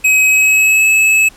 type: tone with pitch glide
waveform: square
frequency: 2542 to 2592 Hz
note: D#7 to E7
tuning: +36 to -30 cents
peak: -8 dBFS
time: 0.04-1.29 s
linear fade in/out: 10 ms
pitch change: +34 cents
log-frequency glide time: 0.26-0.89 s
effects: pink hiss -43 dBFS RMS until 1.36 s + low-pass 12000 Hz 12 dB/octave